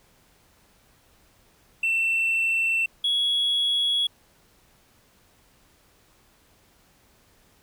triangle tone pair in turn, 2687 / 3348 Hz, E7 / G#7, +33 / +13 cents, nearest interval major third, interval 380 cents, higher second, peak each -18 / -18 dBFS, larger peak neither, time 1.83-2.86 / 3.04-4.07 s, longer neither, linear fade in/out 5 ms, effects tanh soft clip ceiling -16 dBFS + pink hiss -60 dBFS RMS until 7.62 s

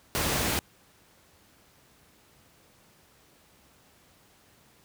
pink noise, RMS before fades -27 dBFS, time 0.15-0.59 s, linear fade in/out 0 ms, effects pink hiss -60 dBFS RMS until 4.84 s + high-pass 60 Hz 12 dB/octave

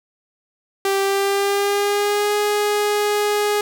sawtooth tone with pitch glide, 392 to 415.3 Hz, G4 to G#4, 0 to 0 cents, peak -13 dBFS, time 0.85-3.61 s, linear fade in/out 2 ms, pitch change +100 cents, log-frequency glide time 1.01-2.34 s, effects 8-bit

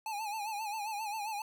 square tone with vibrato, 850 Hz, G#5, 40 cents sharp, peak -36 dBFS, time 0.06-1.42 s, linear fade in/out 2 ms, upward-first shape sine, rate 7.5 Hz, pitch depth 89 cents each way, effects none

